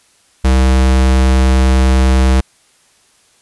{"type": "tone", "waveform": "square", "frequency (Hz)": 65, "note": "C2", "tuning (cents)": -11, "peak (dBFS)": -8, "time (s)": [0.44, 2.41], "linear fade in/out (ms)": 10, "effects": ["white hiss -52 dBFS RMS until 3.41 s", "resampled to 24000 Hz"]}